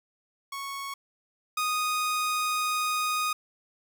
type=tone pair in turn; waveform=sawtooth; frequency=1106 / 1241.4 Hz; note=C#6 / D#6; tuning=-4 / -4 cents; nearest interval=major second; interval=200 cents; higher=second; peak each=-30 / -22 dBFS; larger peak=second; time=0.52-0.94 / 1.57-3.33 s; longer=second; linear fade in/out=5 ms; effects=none